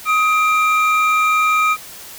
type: tone pair together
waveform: triangle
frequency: 1258.7 / 2372 Hz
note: D#6 / D7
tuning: +20 / +17 cents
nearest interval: major seventh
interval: 1097 cents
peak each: -12 / -16 dBFS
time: 0.05-1.77 s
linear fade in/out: 50 ms
effects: white hiss -36 dBFS RMS until 2.18 s